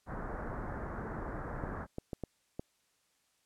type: low-pass noise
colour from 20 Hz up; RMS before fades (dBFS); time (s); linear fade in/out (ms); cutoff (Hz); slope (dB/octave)
pink; -40; 0.06-1.87; 50; 1700; 48
type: clicks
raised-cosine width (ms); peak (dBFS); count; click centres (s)
2; -24; 5; 1.638 / 1.984 / 2.132 / 2.237 / 2.595
effects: white hiss -74 dBFS RMS until 3.45 s + low-pass 10000 Hz 12 dB/octave